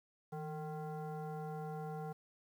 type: tone with frequency modulation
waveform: sine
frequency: 160 Hz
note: D#3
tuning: 49 cents sharp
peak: -40 dBFS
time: 0.32-2.13 s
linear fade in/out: 10 ms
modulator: 612 Hz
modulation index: 1.1
effects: 11-bit